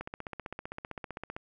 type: click train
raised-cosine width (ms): 0.5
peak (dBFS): -23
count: 22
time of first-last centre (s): 0.01-1.365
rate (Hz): 15.5
effects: none